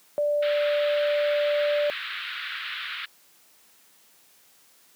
sine tone, 587.3 Hz, D5, in tune, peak -21 dBFS, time 0.18-1.9 s, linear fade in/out 0 ms
pink band-pass noise, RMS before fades -34 dBFS, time 0.42-3.06 s, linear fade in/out 10 ms, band 1300 to 3900 Hz, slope 48 dB/octave
effects white hiss -58 dBFS RMS until 4.95 s + high-pass 150 Hz 12 dB/octave

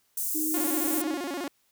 white high-pass noise, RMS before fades -30 dBFS, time 0.17-1.02 s, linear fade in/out 5 ms, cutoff 7200 Hz, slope 24 dB/octave
sine tone, 311.8 Hz, D#4, 4 cents sharp, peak -29 dBFS, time 0.34-1.17 s, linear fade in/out 20 ms
sawtooth tone with vibrato, 315.1 Hz, D#4, 22 cents sharp, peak -27 dBFS, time 0.54-1.48 s, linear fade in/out 2 ms, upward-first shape square, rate 15 Hz, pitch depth 210 cents each way
effects white hiss -69 dBFS RMS until 1.71 s

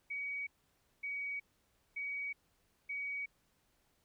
sine tone bursts, 2260 Hz, C#7, 33 cents sharp, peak -37 dBFS, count 4, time 0.1-3.26 s, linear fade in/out 10 ms, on 370 ms, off 560 ms, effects pink hiss -75 dBFS RMS until 4.04 s

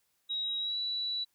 sine tone with pitch glide, 3826 to 3940 Hz, A#7 to B7, +44 to -5 cents, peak -31 dBFS, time 0.29-1.25 s, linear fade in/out 20 ms, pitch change +51 cents, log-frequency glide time 0.58-0.78 s, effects white hiss -75 dBFS RMS until 1.34 s

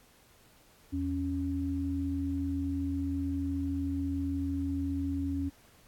sine tone pair together, 82.41 / 277.2 Hz, E2 / C#4, 0 / 0 cents, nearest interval octave + major sixth, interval 2100 cents, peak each -34 / -31 dBFS, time 0.92-5.5 s, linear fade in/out 20 ms, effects pink hiss -61 dBFS RMS until 5.87 s + AAC 64 kbps

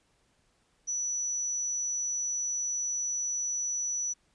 sine tone, 5920 Hz, F#8, in tune, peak -29 dBFS, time 0.87-4.14 s, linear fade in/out 20 ms, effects pink hiss -70 dBFS RMS until 4.34 s + resampled to 22050 Hz

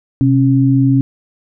sine tone pair together, 128.3 / 273 Hz, C3 / C#4, -34 / -26 cents, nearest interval octave + minor second, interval 1308 cents, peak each -11 dBFS, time 0.21-1.01 s, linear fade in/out 0 ms, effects none

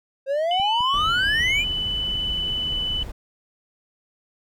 triangle exponential sweep, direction up, 529 to 2489 Hz, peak -18 dBFS, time 0.26-1.65 s, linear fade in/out 50 ms
sine tone, 2993 Hz, F#7, 19 cents sharp, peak -23 dBFS, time 0.51-3.03 s, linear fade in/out 2 ms
clicks, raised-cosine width 5 ms, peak -26 dBFS, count 5, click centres 0.599 / 0.806 / 1.348 / 1.408 / 2.155 s
brown noise, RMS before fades -33 dBFS, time 0.93-3.12 s, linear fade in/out 10 ms
effects none

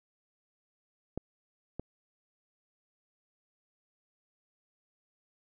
clicks, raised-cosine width 2 ms, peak -21 / -23 dBFS, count 2, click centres 1.176 / 1.796 s, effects none

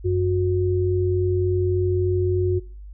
sine tone pair together, 93.4 / 363.6 Hz, F#2 / F#4, +17 / -30 cents, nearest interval 2 octaves, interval 2353 cents, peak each -21 dBFS, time 0.04-2.6 s, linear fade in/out 20 ms, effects noise-tail reverb RT60 0.4 s tail -20 dB re dry + added 50 Hz sine -36 dBFS peak until 2.93 s

